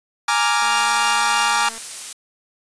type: chord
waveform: sawtooth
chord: Bb dominant seventh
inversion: third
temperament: equal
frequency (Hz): 830.6 / 932.3 / 1174.7 / 1396.9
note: Ab5 / Bb5 / D6 / F6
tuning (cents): 0 / 0 / 0 / 0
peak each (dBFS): -18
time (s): 0.28-1.69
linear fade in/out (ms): 5
type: click train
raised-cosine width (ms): 0.5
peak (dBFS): -25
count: 263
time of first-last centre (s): 0.62-1.779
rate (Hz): 226
type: noise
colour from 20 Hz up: blue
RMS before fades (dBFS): -28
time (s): 0.77-2.13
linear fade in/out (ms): 5
effects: resampled to 22050 Hz